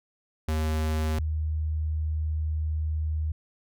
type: tone pair in turn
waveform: square / sine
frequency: 78.1 / 77.7 Hz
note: D#2 / D#2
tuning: +7 / -2 cents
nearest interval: unison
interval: 9 cents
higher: first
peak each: -25 dBFS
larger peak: neither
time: 0.48-1.19 / 1.19-3.32 s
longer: second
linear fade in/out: 5 ms
effects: none